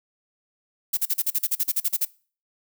violet noise bursts, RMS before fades -22 dBFS, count 14, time 0.93-2.052 s, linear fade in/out 10 ms, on 43 ms, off 40 ms, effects noise-tail reverb RT60 0.4 s tail -22 dB re dry

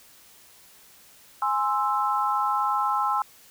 sine chord, Ab augmented, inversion none, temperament equal, 830.6 / 1046.5 / 1318.5 Hz, Ab5 / C6 / E6, 0 / 0 / 0 cents, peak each -26 dBFS, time 1.42-3.22 s, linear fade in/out 2 ms, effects white hiss -53 dBFS RMS until 3.5 s

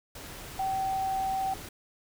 sine tone in noise, 769 Hz, G5, 33 cents flat, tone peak -27 dBFS, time 0.59-1.54 s, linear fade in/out 5 ms, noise pink, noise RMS -43 dBFS, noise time 0.15-1.69 s, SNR +13 dB, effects none

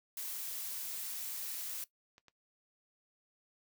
blue noise, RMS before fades -41 dBFS, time 0.17-1.84 s, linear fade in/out 2 ms
clicks, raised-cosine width 0.2 ms, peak -40 dBFS, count 4, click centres 0.95 / 1.304 / 2.181 / 2.283 s
effects noise-tail reverb RT60 0.1 s tail -17 dB re dry

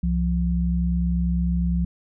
sine tone pair together, 65.23 / 174 Hz, C2 / F3, -5 / -6 cents, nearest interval octave + perfect fourth, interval 1699 cents, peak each -22 dBFS, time 0.03-1.85 s, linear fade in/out 5 ms, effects none

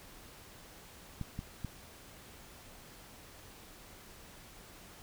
clicks, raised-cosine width 5 ms, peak -25 dBFS, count 3, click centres 1.213 / 1.391 / 1.647 s, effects pink hiss -54 dBFS RMS until 5.02 s

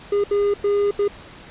triangle tone bursts at uneven times, 406.9 Hz, G#4, 35 cents flat, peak -14 dBFS, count 4, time 0.12-0.24 / 0.31-0.54 / 0.64-0.91 / 0.99-1.08 s, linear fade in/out 5 ms, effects pink hiss -42 dBFS RMS until 1.5 s + resampled to 8000 Hz

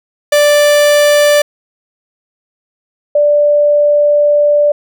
45% pulse / sine tone pair in turn, 587.3 / 587.3 Hz, D5 / D5, 0 / 0 cents, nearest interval unison, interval 0 cents, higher neither, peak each -6 dBFS, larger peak neither, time 0.32-1.42 / 3.15-4.72 s, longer second, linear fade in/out 5 ms, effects none

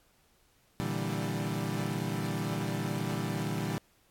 30% pulse chord, E half-diminished seventh, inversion second, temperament equal, 116.54 / 146.83 / 164.81 / 196 Hz, Bb2 / D3 / E3 / G3, 0 / 0 / 0 / 0 cents, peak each -34 dBFS, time 0.8-3.78 s, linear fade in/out 0 ms, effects pink hiss -67 dBFS RMS until 4.1 s + AAC 64 kbps

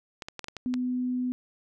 clicks, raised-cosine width 0.2 ms, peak -19 dBFS, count 7, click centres 0.222 / 0.285 / 0.393 / 0.443 / 0.484 / 0.567 / 0.74 s
sine tone, 250.5 Hz, B3, 25 cents sharp, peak -26 dBFS, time 0.66-1.32 s, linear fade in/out 0 ms
effects none

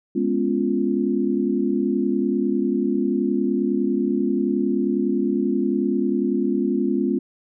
sine chord, C# dominant seventh, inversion second, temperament equal, 207.7 / 246.9 / 277.2 / 349.2 Hz, G#3 / B3 / C#4 / E#4, 0 / 0 / 0 / 0 cents, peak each -24 dBFS, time 0.15-7.19 s, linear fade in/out 10 ms, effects none

